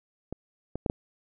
clicks, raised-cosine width 2 ms, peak -21 / -19 / -13 / -13 dBFS, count 4, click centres 0.326 / 0.756 / 0.862 / 0.899 s, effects none

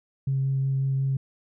sine tone with vibrato, 135.1 Hz, C#3, 44 cents flat, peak -21 dBFS, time 0.27-1.17 s, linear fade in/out 5 ms, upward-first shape triangle, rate 5.5 Hz, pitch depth 10 cents each way, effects tanh soft clip ceiling -17 dBFS

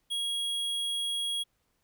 square tone, 3300 Hz, G#7, 12 cents flat, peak -30 dBFS, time 0.1-1.44 s, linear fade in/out 20 ms, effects pink hiss -75 dBFS RMS until 1.83 s

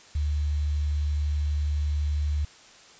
sine tone with quantisation, 74 Hz, D2, 14 cents sharp, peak -23 dBFS, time 0.15-2.45 s, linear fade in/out 5 ms, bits 8, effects white hiss -51 dBFS RMS until 2.99 s + resampled to 16000 Hz

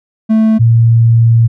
triangle / sine tone pair in turn, 220 / 115.4 Hz, A3 / A#2, 0 / -17 cents, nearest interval major seventh, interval 1117 cents, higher first, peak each -4 dBFS, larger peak neither, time 0.29-0.59 / 0.59-1.48 s, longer second, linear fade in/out 20 ms, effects none

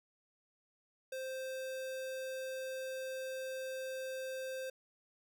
square tone, 523.3 Hz, C5, in tune, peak -40 dBFS, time 1.12-4.7 s, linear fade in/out 5 ms, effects none

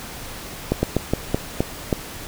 slowing click train, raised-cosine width 2 ms, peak -4 dBFS, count 7, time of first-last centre 0.72-1.928 s, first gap 110 ms, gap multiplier 1.24, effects pink hiss -35 dBFS RMS until 2.27 s

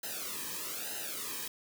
white noise with flanger, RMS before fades -39 dBFS, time 0.03-1.48 s, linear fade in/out 5 ms, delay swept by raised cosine 0.87 to 1.44 ms, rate 1.1 Hz, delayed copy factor -0.9, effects none

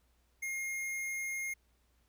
square tone, 2136 Hz, C7, 35 cents sharp, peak -36 dBFS, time 0.42-1.54 s, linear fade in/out 10 ms, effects added 60 Hz sine -70 dBFS peak until 2.08 s + pink hiss -75 dBFS RMS until 2.08 s

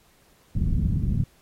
pink low-pass noise, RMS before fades -23 dBFS, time 0.55-1.24 s, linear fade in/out 5 ms, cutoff 200 Hz, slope 24 dB/octave, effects pink hiss -60 dBFS RMS until 1.41 s + AAC 48 kbps

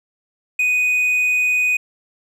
triangle tone, 2489 Hz, D#7, in tune, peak -13 dBFS, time 0.59-1.77 s, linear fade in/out 5 ms, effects none

